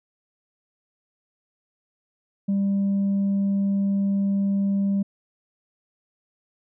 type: tone with tanh clipping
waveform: sine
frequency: 197.9 Hz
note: G3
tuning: 17 cents sharp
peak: -20 dBFS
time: 2.48-5.03 s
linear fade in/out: 10 ms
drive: 1 dB
effects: none